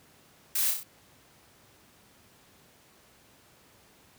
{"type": "noise with echo", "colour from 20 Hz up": "blue", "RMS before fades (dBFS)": -28, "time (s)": [0.55, 0.71], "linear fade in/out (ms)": 5, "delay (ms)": 31, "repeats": 4, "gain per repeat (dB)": -4, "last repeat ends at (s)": 0.834, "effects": ["pink hiss -59 dBFS RMS until 4.18 s", "high-pass 80 Hz 12 dB/octave"]}